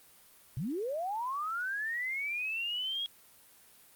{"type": "linear sweep", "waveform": "sine", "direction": "up", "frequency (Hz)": [110, 3322], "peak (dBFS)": -32, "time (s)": [0.57, 3.06], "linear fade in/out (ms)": 0, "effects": ["white hiss -59 dBFS RMS until 3.95 s", "Opus 32 kbps"]}